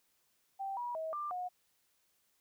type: tone with pitch steps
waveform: sine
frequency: 781 / 966 / 640 / 1188 / 724 Hz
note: G5 / B5 / D#5 / D6 / F#5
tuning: -7 / -39 / +49 / +20 / -38 cents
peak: -36 dBFS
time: 0.59-1.49 s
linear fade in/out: 20 ms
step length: 180 ms
effects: white hiss -75 dBFS RMS until 2.4 s